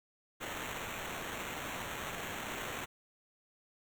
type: noise with sample-and-hold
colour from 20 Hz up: white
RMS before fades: -41 dBFS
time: 0.4-2.86 s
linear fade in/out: 20 ms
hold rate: 4900 Hz
effects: none